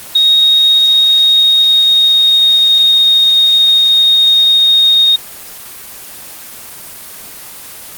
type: tone with pitch glide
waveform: sine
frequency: 3747 to 3715 Hz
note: A#7 to A#7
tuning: +8 to -7 cents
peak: -5 dBFS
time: 0.15-5.16 s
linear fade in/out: 5 ms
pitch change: -15 cents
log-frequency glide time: 0.35-2.85 s
effects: white hiss -30 dBFS RMS until 7.97 s + Opus 24 kbps